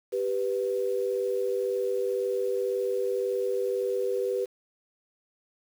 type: tone pair together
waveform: sine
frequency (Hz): 392 / 493.9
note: G4 / B4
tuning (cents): 0 / 0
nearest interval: major third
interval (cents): 400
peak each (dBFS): -28 / -28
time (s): 0.12-4.46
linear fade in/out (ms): 20
effects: 8-bit